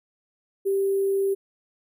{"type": "tone with sample-and-hold", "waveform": "sine", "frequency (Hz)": 392, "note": "G4", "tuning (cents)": 0, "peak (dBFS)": -20, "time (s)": [0.65, 1.35], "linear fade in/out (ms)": 20, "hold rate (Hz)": 11025, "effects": []}